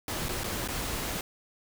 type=noise with dropouts; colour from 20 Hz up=pink; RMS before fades=-33 dBFS; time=0.08-1.21 s; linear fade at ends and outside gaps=2 ms; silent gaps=0.286-0.29 / 0.436-0.441 / 0.677-0.685 s; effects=none